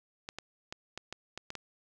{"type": "clicks", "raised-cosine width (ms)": 0.2, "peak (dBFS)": -22, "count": 8, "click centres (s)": [0.289, 0.386, 0.725, 0.976, 1.126, 1.376, 1.504, 1.553], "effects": []}